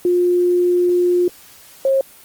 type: tone pair in turn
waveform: sine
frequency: 355.1 / 538.3 Hz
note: F4 / C5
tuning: +29 / +49 cents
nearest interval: perfect fifth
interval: 720 cents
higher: second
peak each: -12 dBFS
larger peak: neither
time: 0.05-1.28 / 1.85-2.01 s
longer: first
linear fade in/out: 2 ms
effects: white hiss -44 dBFS RMS until 2.24 s + Opus 24 kbps